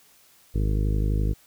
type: harmonic tone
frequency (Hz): 51.8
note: G#1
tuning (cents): -4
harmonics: 1 / 2 / 3 / 4 / 5 / 6 / 7 / 8 / 9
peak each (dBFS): -22 / -27 / -32 / -36 / -39 / -37 / -42 / -41 / -41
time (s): 0.54-1.34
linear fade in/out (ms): 20
effects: white hiss -57 dBFS RMS until 1.46 s